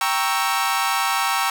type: chord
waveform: sawtooth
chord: G diminished seventh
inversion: none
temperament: equal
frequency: 784 / 932.3 / 1108.7 / 1318.5 Hz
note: G5 / Bb5 / Db6 / Fb6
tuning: 0 / 0 / 0 / 0 cents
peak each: -21 dBFS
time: 0.01-1.5 s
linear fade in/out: 2 ms
effects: none